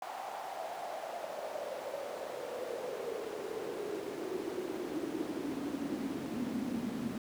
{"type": "noise with high-pass filter sweep", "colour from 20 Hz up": "brown", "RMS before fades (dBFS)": -39, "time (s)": [0.02, 7.18], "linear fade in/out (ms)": 2, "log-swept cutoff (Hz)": [800, 220], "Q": 5.8, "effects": []}